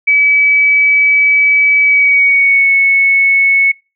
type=tone with pitch glide; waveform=sine; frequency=2288 to 2205 Hz; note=D7 to C#7; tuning=-46 to -10 cents; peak=-6 dBFS; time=0.07-3.72 s; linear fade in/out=10 ms; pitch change=-64 cents; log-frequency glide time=1.82-2.72 s; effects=noise-tail reverb RT60 0.3 s tail -26 dB re dry